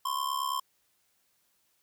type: ring-modulated tone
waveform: square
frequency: 1056 Hz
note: C6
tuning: 16 cents sharp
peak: -27 dBFS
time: 0.05-0.6 s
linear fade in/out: 5 ms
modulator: 34.6 Hz
effects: white hiss -72 dBFS RMS until 1.82 s